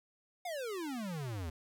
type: exponential sweep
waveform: square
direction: down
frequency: 740 to 77 Hz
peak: -38 dBFS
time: 0.45-1.5 s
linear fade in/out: 5 ms
effects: none